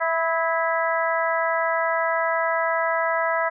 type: harmonic tone with a mistuned harmonic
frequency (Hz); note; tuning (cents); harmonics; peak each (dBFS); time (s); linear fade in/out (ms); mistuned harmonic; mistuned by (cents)
329.6; E4; 0; 2 / 3 / 4 / 5 / 6; -24 / -26 / -27 / -28 / -29; 0-3.5; 20; 4; -30
effects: none